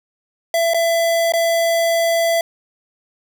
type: tone with dropouts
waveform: square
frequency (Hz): 669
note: E5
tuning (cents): +25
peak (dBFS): -15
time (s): 0.54-2.41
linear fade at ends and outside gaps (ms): 2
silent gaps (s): 0.736-0.744 / 1.322-1.336
effects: none